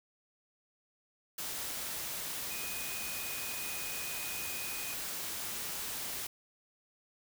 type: tone in noise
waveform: sine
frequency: 2489 Hz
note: D#7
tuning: in tune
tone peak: -44 dBFS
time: 2.5-4.94 s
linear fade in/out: 5 ms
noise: white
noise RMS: -39 dBFS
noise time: 1.38-6.27 s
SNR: -8 dB
effects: none